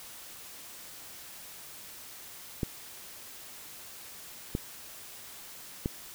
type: clicks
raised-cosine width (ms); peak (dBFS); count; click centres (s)
3; -16; 3; 2.632 / 4.551 / 5.859
effects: white hiss -47 dBFS RMS until 6.14 s